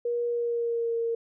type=tone with pitch glide; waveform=sine; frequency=476.8 to 461.9 Hz; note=A#4 to A#4; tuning=+39 to -16 cents; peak=-25 dBFS; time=0.05-1.15 s; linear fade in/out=5 ms; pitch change=-55 cents; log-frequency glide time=0.26-0.96 s; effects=none